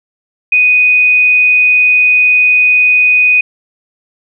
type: tone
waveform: sine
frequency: 2489 Hz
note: D#7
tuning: in tune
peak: -5 dBFS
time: 0.52-3.41 s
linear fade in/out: 5 ms
effects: none